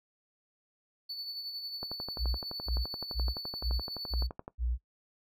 triangle tone with tremolo, 4472 Hz, C#8, 14 cents sharp, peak -34 dBFS, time 1.09-4.27 s, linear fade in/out 10 ms, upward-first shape sine, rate 11 Hz, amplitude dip 45%
click train, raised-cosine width 1 ms, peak -26 dBFS, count 32, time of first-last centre 1.83-4.48 s, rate 11.7 Hz
sine tone bursts, 60 Hz, B1, 49 cents flat, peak -28 dBFS, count 6, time 2.18-4.78 s, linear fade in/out 50 ms, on 200 ms, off 280 ms
effects noise-tail reverb RT60 0.1 s tail -20 dB re dry

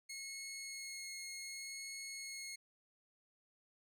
15% pulse tone with vibrato, 2169 Hz, C#7, 38 cents flat, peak -38 dBFS, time 0.09-2.56 s, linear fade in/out 10 ms, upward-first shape sine, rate 0.66 Hz, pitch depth 8 cents each way, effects none

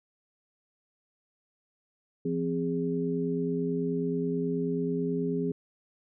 sine tone cluster, 170.4 / 259.7 / 411.9 Hz, F3 / C4 / G#4, -42 / -13 / -14 cents, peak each -31 dBFS, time 2.25-5.52 s, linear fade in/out 5 ms, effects none

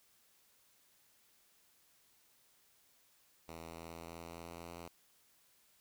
5% pulse tone with pitch steps, 82.41 / 82.89 / 83.37 / 83.85 / 84.34 / 84.82 / 85.32 Hz, E2 / E2 / E2 / E2 / E2 / E2 / F2, 0 / +10 / +20 / +30 / +40 / +50 / -40 cents, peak -36 dBFS, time 3.48-4.88 s, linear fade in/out 5 ms, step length 200 ms, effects white hiss -70 dBFS RMS until 5.8 s

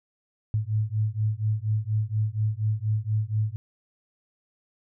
sine beating tone pair, 105.7 / 109.9 Hz, G#2 / A2, +31 / -2 cents, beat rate 4.2 Hz, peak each -26 dBFS, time 0.54-3.56 s, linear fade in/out 0 ms, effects none

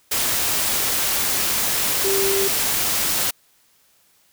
sine tone in noise, 392 Hz, G4, in tune, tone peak -20 dBFS, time 2.04-2.48 s, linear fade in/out 10 ms, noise white, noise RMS -21 dBFS, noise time 0.11-3.31 s, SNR -2 dB, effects white hiss -59 dBFS RMS until 4.32 s

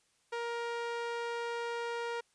sawtooth tone with band-pass filter, 470 Hz, A#4, 14 cents sharp, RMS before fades -37 dBFS, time 0.32-2.21 s, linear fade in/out 10 ms, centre 1100 Hz, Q 0.5, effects white hiss -72 dBFS RMS until 2.34 s + resampled to 22050 Hz

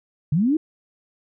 sine linear sweep, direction up, 134.3 to 328.6 Hz, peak -16 dBFS, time 0.32-0.57 s, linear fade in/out 5 ms, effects none

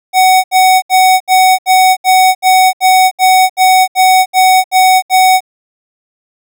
square tone bursts, 748 Hz, F#5, 19 cents sharp, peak -5 dBFS, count 14, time 0.13-5.406 s, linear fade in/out 50 ms, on 310 ms, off 72 ms, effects none

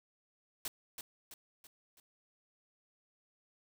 white noise with echo, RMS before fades -39 dBFS, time 0.65-0.68 s, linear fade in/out 2 ms, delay 330 ms, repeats 4, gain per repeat -6 dB, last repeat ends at 2 s, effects none

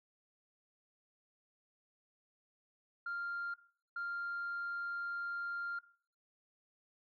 sine tone bursts at uneven times, 1395 Hz, F6, 2 cents flat, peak -36 dBFS, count 2, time 3.06-3.54 / 3.96-5.79 s, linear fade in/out 5 ms, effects noise-tail reverb RT60 0.5 s tail -18 dB re dry + tanh soft clip ceiling -34 dBFS

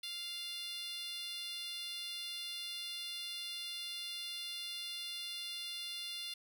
10% pulse tone with high-pass filter, 698.5 Hz, F5, in tune, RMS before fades -43 dBFS, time 0.03-6.34 s, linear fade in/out 5 ms, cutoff 3500 Hz, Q 2.4, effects 11-bit

